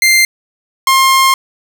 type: tone pair in turn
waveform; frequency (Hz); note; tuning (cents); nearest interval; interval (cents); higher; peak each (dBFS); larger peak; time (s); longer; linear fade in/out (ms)
sawtooth; 2093 / 1064.2; C7 / C6; 0 / +29; octave; 1171; first; -3; neither; 0.02-0.25 / 0.87-1.34; second; 2
effects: none